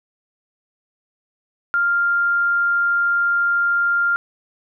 sine tone, 1396.9 Hz, F6, in tune, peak -15 dBFS, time 1.74-4.16 s, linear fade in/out 0 ms, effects none

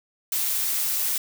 blue noise, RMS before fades -25 dBFS, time 0.32-1.18 s, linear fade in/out 2 ms, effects none

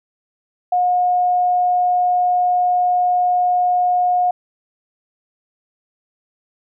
sine tone, 720 Hz, F#5, 47 cents flat, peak -13 dBFS, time 0.72-4.31 s, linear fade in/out 5 ms, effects none

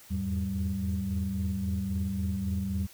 sine tone cluster, 82.5 / 86.2 / 103.9 / 193.2 Hz, E2 / F2 / G#2 / G3, +2 / -22 / +1 / -25 cents, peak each -32 / -36 / -36 / -30 dBFS, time 0.1-2.87 s, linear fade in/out 20 ms, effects tanh soft clip ceiling -21 dBFS + white hiss -53 dBFS RMS until 2.93 s

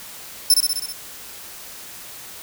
20% pulse tone with echo, 5310 Hz, E8, 12 cents sharp, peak -5 dBFS, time 0.5-0.54 s, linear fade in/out 2 ms, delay 64 ms, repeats 6, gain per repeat -3 dB, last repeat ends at 0.924 s, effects white hiss -38 dBFS RMS until 2.42 s

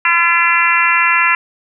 harmonic tone with a mistuned harmonic, 339.6 Hz, F4, 48 cents flat, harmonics 3 / 4 / 5 / 6 / 7 / 8, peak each -17 / -17 / -17 / -17 / -17 / -17 dBFS, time 0.05-1.35 s, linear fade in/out 2 ms, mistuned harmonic 5, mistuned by +20 cents, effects none

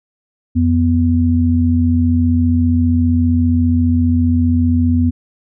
sine tone pair together, 87.29 / 246.9 Hz, F2 / B3, 0 / 0 cents, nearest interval octave + tritone, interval 1800 cents, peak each -13 dBFS, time 0.55-5.11 s, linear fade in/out 20 ms, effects none

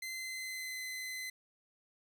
sawtooth tone with pitch glide, 2065 to 2038 Hz, C7 to C7, -23 to -46 cents, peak -36 dBFS, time 0.02-1.3 s, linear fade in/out 5 ms, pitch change -23 cents, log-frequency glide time 0.13-0.8 s, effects none

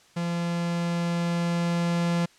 45% pulse tone with level ramp, 171.4 Hz, F3, 32 cents flat, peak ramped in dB -26 to -22 dBFS, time 0.16-2.26 s, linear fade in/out 10 ms, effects white hiss -57 dBFS RMS until 2.38 s + low-pass 7000 Hz 12 dB/octave

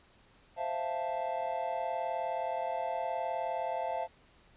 triangle chord, F major seventh, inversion second, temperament equal, 523.3 / 659.3 / 698.5 / 880 Hz, C5 / E5 / F5 / A5, 0 / 0 / 0 / 0 cents, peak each -38 / -35 / -35 / -35 dBFS, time 0.56-4.08 s, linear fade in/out 50 ms, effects pink hiss -63 dBFS RMS until 4.56 s + resampled to 8000 Hz

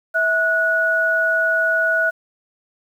sine tone pair together, 652 / 1465 Hz, E5 / F#6, -19 / -18 cents, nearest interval octave + major second, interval 1401 cents, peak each -21 / -16 dBFS, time 0.14-2.11 s, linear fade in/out 20 ms, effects 8-bit

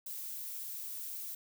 violet noise, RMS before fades -42 dBFS, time 0.06-1.35 s, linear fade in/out 5 ms, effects none

